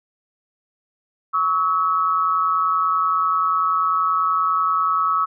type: tone pair together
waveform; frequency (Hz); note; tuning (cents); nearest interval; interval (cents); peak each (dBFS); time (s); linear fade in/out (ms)
sine; 1123 / 1293.3; C#6 / E6; +22 / -33; major second; 245; -21 / -18; 1.33-5.26; 20
effects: none